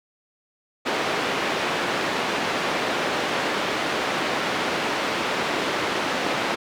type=band-pass noise; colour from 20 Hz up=pink; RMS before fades=-25 dBFS; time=0.85-6.56 s; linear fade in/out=20 ms; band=310 to 3300 Hz; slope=12 dB/octave; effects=none